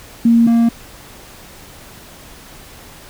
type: tone pair in turn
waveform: sine / triangle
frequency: 232.2 / 232.2 Hz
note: A#3 / A#3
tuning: -7 / -7 cents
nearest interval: unison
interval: 0 cents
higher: neither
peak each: -7 dBFS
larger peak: neither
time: 0.25-0.47 / 0.47-0.69 s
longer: neither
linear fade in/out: 5 ms
effects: pink hiss -39 dBFS RMS until 3.09 s